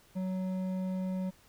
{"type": "tone with hard clipping", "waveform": "sine", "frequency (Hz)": 186.4, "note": "F#3", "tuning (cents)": 13, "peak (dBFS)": -33, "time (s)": [0.15, 1.31], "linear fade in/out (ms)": 20, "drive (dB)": 8, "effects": ["pink hiss -62 dBFS RMS until 1.48 s"]}